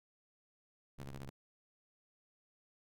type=ring-modulated tone; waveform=sawtooth; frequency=69.3 Hz; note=C#2; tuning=in tune; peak=-38 dBFS; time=0.98-1.3 s; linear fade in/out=10 ms; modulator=62.2 Hz; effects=none